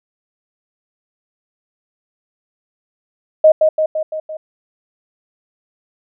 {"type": "tone with echo", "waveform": "sine", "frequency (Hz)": 625, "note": "D#5", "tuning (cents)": 8, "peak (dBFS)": -4, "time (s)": [3.44, 3.52], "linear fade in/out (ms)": 5, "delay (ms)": 170, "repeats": 5, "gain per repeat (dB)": -4, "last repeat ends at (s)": 4.37, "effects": []}